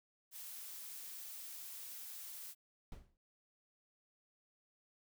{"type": "noise", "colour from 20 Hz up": "blue", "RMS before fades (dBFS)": -49, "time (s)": [0.31, 2.55], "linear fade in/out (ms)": 50}
{"type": "noise with exponential decay", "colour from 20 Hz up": "brown", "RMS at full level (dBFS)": -44, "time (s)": [2.92, 3.17], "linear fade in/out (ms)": 1, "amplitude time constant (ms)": 53}
{"effects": []}